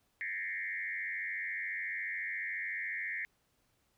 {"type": "tone with frequency modulation", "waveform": "sine", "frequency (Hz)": 1975.5, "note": "B6", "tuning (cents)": 0, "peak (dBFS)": -35, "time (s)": [0.21, 3.25], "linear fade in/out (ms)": 0, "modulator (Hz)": 94.1, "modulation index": 2.5, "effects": ["pink hiss -75 dBFS RMS until 3.97 s"]}